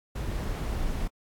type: noise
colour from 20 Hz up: brown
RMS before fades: -30 dBFS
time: 0.15-1.08 s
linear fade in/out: 10 ms
effects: AAC 64 kbps